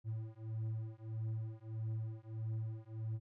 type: beating tone pair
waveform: triangle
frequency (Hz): 110 / 111.6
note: A2 / A2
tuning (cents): 0 / +25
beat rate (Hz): 1.6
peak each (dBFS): -40 / -40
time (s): 0.04-3.2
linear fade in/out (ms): 50
effects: none